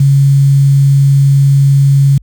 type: tone with quantisation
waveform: sine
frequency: 138.59 Hz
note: C#3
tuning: in tune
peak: -4 dBFS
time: 0-2.18 s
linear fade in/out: 5 ms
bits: 5
effects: added 50 Hz sine -36 dBFS peak until 2.22 s